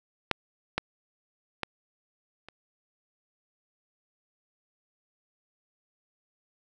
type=clicks; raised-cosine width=0.3 ms; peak=-7 / -10 / -13 / -28 dBFS; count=4; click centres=0.313 / 0.78 / 1.633 / 2.486 s; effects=none